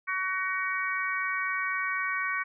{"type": "harmonic tone", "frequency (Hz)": 376, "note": "F#4", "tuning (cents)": 28, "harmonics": [3, 4, 5, 6], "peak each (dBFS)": [-33, -33, -33, -33], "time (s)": [0.07, 2.44], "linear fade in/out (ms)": 20, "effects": []}